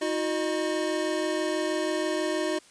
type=tone cluster; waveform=square; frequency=317.6 / 363.8 / 612 Hz; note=D#4 / F#4 / D#5; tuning=+36 / -29 / -29 cents; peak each=-31 dBFS; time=0.01-2.59 s; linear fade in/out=10 ms; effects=white hiss -55 dBFS RMS until 2.7 s + resampled to 22050 Hz